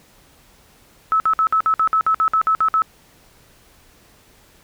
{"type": "tone bursts", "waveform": "sine", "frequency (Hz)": 1300, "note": "E6", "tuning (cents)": -24, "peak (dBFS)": -13, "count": 13, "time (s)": [1.12, 2.82], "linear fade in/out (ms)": 0, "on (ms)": 80, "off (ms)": 55, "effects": ["pink hiss -52 dBFS RMS until 4.63 s"]}